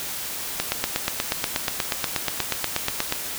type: click train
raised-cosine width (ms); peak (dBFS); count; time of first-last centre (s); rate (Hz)
0.2; -4; 22; 0.6-3.124; 8.32
effects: white hiss -31 dBFS RMS until 3.38 s